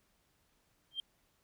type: tone with exponential growth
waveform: sine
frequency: 3173 Hz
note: G7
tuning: 20 cents sharp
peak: -29 dBFS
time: 0.91-1 s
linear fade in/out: 2 ms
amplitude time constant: 18 ms
effects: tanh soft clip ceiling -31 dBFS + pink hiss -74 dBFS RMS until 1.43 s